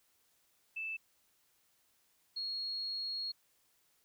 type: tone pair in turn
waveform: sine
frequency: 2637 / 4302 Hz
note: E7 / C8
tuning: 0 / +47 cents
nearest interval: minor sixth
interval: 847 cents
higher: second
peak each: -37 / -36 dBFS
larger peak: second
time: 0.76-0.97 / 2.36-3.32 s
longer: second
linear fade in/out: 10 ms
effects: white hiss -73 dBFS RMS until 4.04 s